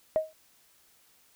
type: tone with exponential decay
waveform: sine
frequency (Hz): 629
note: D#5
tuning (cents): +19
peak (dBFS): -18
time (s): 0.16-0.33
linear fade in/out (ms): 0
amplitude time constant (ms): 36
effects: tanh soft clip ceiling -15 dBFS + white hiss -63 dBFS RMS until 1.35 s